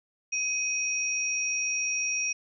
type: tone pair together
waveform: sine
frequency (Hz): 2516 / 5678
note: D#7 / F8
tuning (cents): +19 / +28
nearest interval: octave + major second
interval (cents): 1409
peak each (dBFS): -29 / -29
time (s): 0.32-2.33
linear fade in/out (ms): 10
effects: none